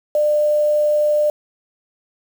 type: tone with quantisation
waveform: sine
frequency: 598 Hz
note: D5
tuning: 31 cents sharp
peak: -13 dBFS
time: 0.15-1.3 s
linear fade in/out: 2 ms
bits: 6
effects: none